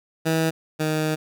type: tone pair in turn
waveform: 15% pulse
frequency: 161.3 / 155.41 Hz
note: E3 / D#3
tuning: -37 / -2 cents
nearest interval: minor second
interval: 65 cents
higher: first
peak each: -13 / -15 dBFS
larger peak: first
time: 0.25-0.51 / 0.79-1.16 s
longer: second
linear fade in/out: 20 ms
effects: none